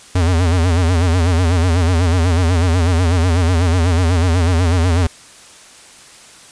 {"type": "tone with vibrato", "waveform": "square", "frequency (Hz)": 86.6, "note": "F2", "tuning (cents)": -14, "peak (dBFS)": -12, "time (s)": [0.15, 5.07], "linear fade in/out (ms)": 5, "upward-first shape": "sine", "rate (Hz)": 8.1, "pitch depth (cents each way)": 120, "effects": ["white hiss -41 dBFS RMS until 6.51 s", "resampled to 22050 Hz"]}